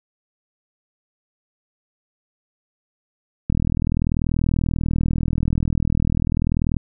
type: click train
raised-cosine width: 5 ms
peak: -8 dBFS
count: 133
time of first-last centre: 3.5-6.767 s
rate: 40.4 Hz
effects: none